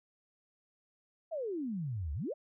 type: exponential two-way sweep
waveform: sine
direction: down then up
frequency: 687 to 67.3 to 687 Hz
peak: -34 dBFS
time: 1.31-2.34 s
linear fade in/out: 20 ms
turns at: 2.13 s
effects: none